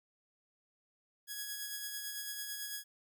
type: tone with tremolo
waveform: 5% pulse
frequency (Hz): 1666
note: G#6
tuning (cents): +5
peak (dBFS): -27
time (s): 1.27-2.84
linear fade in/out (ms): 50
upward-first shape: sine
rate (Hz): 9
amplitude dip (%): 35
effects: none